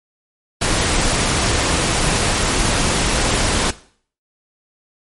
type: noise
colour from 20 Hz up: pink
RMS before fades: -17 dBFS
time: 0.61-3.71 s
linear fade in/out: 10 ms
effects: noise-tail reverb RT60 0.5 s tail -17 dB re dry + MP3 48 kbps